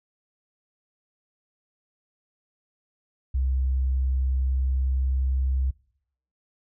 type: tone with pitch glide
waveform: sine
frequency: 65.41 to 65.83 Hz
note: C2 to C2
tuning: 0 to +11 cents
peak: -20 dBFS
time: 3.34-5.71 s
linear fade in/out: 10 ms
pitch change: +11 cents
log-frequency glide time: 4.3-5.49 s
effects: noise-tail reverb RT60 0.7 s tail -25 dB re dry + tanh soft clip ceiling -17 dBFS